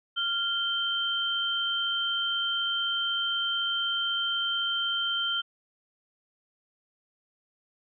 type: tone pair together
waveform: sine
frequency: 1396.9 / 3126 Hz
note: F6 / G7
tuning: 0 / -6 cents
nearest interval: octave + major second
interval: 1394 cents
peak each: -31 / -27 dBFS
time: 0.16-5.42 s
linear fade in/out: 20 ms
effects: none